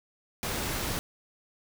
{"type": "noise", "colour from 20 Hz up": "pink", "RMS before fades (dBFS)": -32, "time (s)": [0.43, 0.99], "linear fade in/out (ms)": 0, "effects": []}